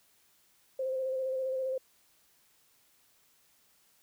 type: tone with vibrato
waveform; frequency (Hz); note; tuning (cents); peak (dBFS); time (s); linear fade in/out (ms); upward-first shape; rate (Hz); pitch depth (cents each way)
sine; 523.3; C5; 0; -30; 0.79-1.78; 5; square; 15; 20
effects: white hiss -67 dBFS RMS until 4.02 s